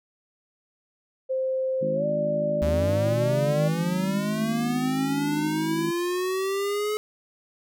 sine tone with pitch glide, 523.3 to 590.8 Hz, C5 to D5, 0 to +10 cents, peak -23 dBFS, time 1.29-3.69 s, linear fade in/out 20 ms, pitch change +210 cents, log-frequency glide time 1.93-2.06 s
harmonic tone, 52.5 Hz, G#1, 19 cents sharp, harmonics 3 / 4 / 5 / 6 / 7, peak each -32 / -33 / -36 / -39 / -39 dBFS, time 1.81-5.91 s, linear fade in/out 10 ms
square linear sweep, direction up, 73.42 to 427.4 Hz, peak -25 dBFS, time 2.62-6.97 s, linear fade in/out 0 ms
effects none

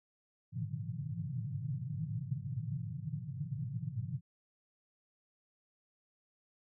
pink band-pass noise, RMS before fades -39 dBFS, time 0.52-4.21 s, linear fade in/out 50 ms, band 100 to 170 Hz, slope 96 dB/octave, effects none

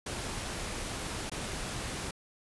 pink noise with dropouts, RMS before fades -37 dBFS, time 0.06-2.11 s, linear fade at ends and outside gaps 5 ms, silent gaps 1.298-1.316 s, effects resampled to 24000 Hz

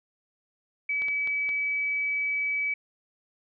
sine tone, 2288 Hz, D7, 46 cents flat, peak -25 dBFS, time 0.89-2.74 s, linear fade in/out 5 ms
clicks, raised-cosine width 0.3 ms, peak -25 dBFS, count 4, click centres 1.02 / 1.084 / 1.274 / 1.491 s
effects none

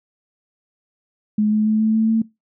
sine tone with pitch steps, 211.8 / 214.1 / 216.5 / 218.9 / 221.3 / 223.7 Hz, G#3 / A3 / A3 / A3 / A3 / A3, +34 / -47 / -28 / -9 / +10 / +29 cents, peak -14 dBFS, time 1.38-2.22 s, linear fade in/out 5 ms, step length 140 ms, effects noise-tail reverb RT60 0.2 s tail -21 dB re dry

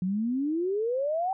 sine exponential sweep, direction up, 177.5 to 784 Hz, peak -25 dBFS, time 0.02-1.33 s, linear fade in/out 2 ms, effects none

